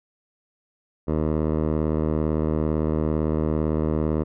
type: tone with low-pass filter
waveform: 10% pulse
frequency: 77.8 Hz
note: D#2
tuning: in tune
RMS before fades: -23 dBFS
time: 1.07-4.24 s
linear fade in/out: 20 ms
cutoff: 740 Hz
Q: 0.93
effects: none